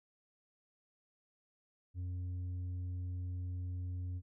sine tone with tanh clipping, 90 Hz, F#2, 47 cents flat, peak -38 dBFS, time 1.94-4.22 s, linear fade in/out 50 ms, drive 4 dB, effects none

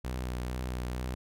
sawtooth tone with vibrato, 62.2 Hz, B1, 13 cents sharp, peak -29 dBFS, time 0.04-1.15 s, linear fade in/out 10 ms, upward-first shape sine, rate 2.2 Hz, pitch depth 30 cents each way, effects none

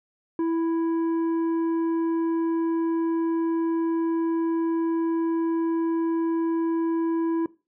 triangle tone with tanh clipping, 330 Hz, E4, 2 cents sharp, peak -23 dBFS, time 0.39-7.46 s, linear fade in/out 2 ms, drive 11 dB, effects noise-tail reverb RT60 0.3 s tail -20 dB re dry

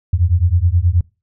sine beating tone pair, 83 / 92.4 Hz, E2 / F#2, +12 / -2 cents, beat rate 9.4 Hz, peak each -14 dBFS, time 0.13-1.01 s, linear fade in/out 5 ms, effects noise-tail reverb RT60 0.3 s tail -24 dB re dry

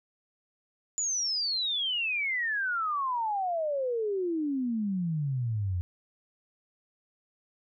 sine exponential sweep, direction down, 7060 to 86 Hz, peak -27 dBFS, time 0.98-5.81 s, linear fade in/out 0 ms, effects none

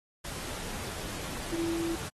sine tone in noise, 333.7 Hz, E4, 21 cents sharp, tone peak -29 dBFS, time 1.52-1.96 s, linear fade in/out 10 ms, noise pink, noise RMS -39 dBFS, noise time 0.24-2.09 s, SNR +7 dB, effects AAC 32 kbps

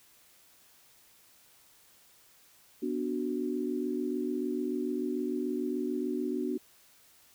sine chord, B minor, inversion none, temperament equal, 246.9 / 293.7 / 370 Hz, B3 / D4 / F#4, 0 / 0 / 0 cents, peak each -34 dBFS, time 2.82-6.58 s, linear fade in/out 10 ms, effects white hiss -61 dBFS RMS until 7.34 s

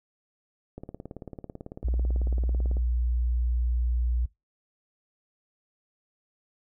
click train, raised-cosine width 2 ms, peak -25 dBFS, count 37, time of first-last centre 0.78-2.769 s, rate 18.1 Hz
sine tone, 60 Hz, B1, 49 cents flat, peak -23 dBFS, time 1.84-4.26 s, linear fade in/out 10 ms
effects noise-tail reverb RT60 0.2 s tail -21 dB re dry

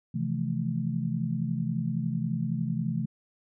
sine chord, F major seventh, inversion second, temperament just, 130.96 / 163.7 / 174.61 / 218.3 Hz, C3 / E3 / F3 / A3, +2 / -12 / 0 / -13 cents, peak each -32 / -31 / -35 / -32 dBFS, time 0.14-3.06 s, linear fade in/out 10 ms, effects none

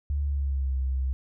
sine tone with pitch glide, 71.6 to 65.66 Hz, D2 to C2, -43 to +7 cents, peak -24 dBFS, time 0.1-1.13 s, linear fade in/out 0 ms, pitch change -150 cents, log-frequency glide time 0.24-0.76 s, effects none

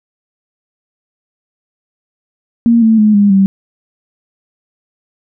sine tone with pitch steps, 233.1 / 222.7 / 212.8 / 203.3 / 194.21 Hz, A#3 / A3 / G#3 / G#3 / G3, 0 / +21 / +42 / -37 / -16 cents, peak -5 dBFS, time 2.66-3.46 s, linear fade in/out 0 ms, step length 160 ms, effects none

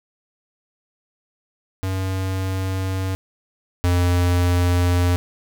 square tone pair in turn, 94.7 / 88.48 Hz, F#2 / F2, +41 / +23 cents, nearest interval minor second, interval 118 cents, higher first, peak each -22 / -16 dBFS, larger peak second, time 1.83-3.15 / 3.84-5.16 s, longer neither, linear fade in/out 0 ms, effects none

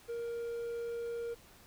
triangle tone, 468.6 Hz, A#4, 9 cents sharp, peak -34 dBFS, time 0.08-1.35 s, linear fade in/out 20 ms, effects pink hiss -59 dBFS RMS until 1.66 s

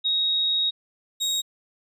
sine / 30% pulse tone pair in turn, 3773 / 3773 Hz, A#7 / A#7, +20 / +20 cents, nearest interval unison, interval 0 cents, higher neither, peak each -20 dBFS, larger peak neither, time 0.04-0.71 / 1.2-1.42 s, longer first, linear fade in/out 20 ms, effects resampled to 32000 Hz

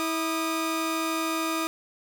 sawtooth tone pair together, 324.5 / 1225 Hz, E4 / D#6, -27 / -27 cents, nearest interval octave + major seventh, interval 2300 cents, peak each -24 / -26 dBFS, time 0-1.67 s, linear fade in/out 0 ms, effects none

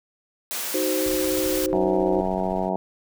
white high-pass noise, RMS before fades -29 dBFS, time 0.51-1.66 s, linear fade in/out 0 ms, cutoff 290 Hz, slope 12 dB/octave
sine chord, C diminished, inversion first, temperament equal with one note detuned, 311.1 / 374.7 / 523.3 Hz, Eb4 / Gb4 / C5, 0 / +22 / 0 cents, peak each -26 dBFS, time 0.74-2.21 s, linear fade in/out 5 ms
brown noise with tremolo, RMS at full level -38 dBFS, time 1.06-2.69 s, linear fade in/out 2 ms, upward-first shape square, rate 16 Hz, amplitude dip 35%
harmonic tone, 93.7 Hz, F#2, 22 cents sharp, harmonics 2 / 3 / 4 / 5 / 6 / 7 / 8 / 9 / 10, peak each -28 / -34 / -31 / -34 / -34 / -28 / -31 / -33 / -34 dBFS, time 1.73-2.76 s, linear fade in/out 0 ms
effects none

